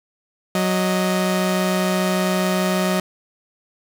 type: tone pair together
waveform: sawtooth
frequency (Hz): 185 / 621.8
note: F#3 / D#5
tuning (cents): 0 / -1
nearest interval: octave + major sixth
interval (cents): 2099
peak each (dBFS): -15 / -19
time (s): 0.55-3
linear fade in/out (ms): 2
effects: none